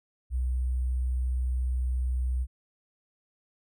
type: tone with sample-and-hold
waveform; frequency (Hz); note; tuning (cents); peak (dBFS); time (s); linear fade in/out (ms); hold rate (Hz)
sine; 62.9; B1; +32; -25; 0.3-2.47; 50; 8820
effects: none